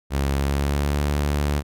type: tone with pitch glide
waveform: sawtooth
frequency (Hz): 69.3 to 72.66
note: C#2 to D2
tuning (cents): 0 to -18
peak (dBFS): -16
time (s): 0.1-1.63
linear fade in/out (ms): 50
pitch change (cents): +82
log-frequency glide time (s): 0.34-1.01
effects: none